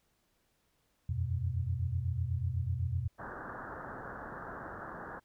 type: chord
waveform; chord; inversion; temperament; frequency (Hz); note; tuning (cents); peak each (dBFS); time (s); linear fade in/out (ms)
sine; E suspended second; none; equal with one note detuned; 84.48 / 92.5 / 123.47; E2 / F#2 / B2; +43 / 0 / 0; -35; 1.09-3.08; 5
type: low-pass noise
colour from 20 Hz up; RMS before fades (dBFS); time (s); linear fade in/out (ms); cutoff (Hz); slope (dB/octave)
white; -44; 3.18-5.2; 20; 1700; 96
effects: pink hiss -75 dBFS RMS until 5.24 s